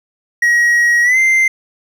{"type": "tone with pitch glide", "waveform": "triangle", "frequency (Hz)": [1900, 2084], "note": ["A#6", "C7"], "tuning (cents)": [33, -7], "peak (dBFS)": -7, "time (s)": [0.42, 1.48], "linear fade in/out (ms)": 5, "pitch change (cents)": 160, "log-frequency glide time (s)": [1.03, 1.18], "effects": []}